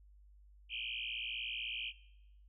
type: tone with frequency modulation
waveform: sine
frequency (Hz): 2794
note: F7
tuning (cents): 0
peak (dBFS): -38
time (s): 0.69-1.93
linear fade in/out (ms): 50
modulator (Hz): 58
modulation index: 6.9
effects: noise-tail reverb RT60 0.9 s tail -19 dB re dry + added 50 Hz sine -58 dBFS peak until 2.48 s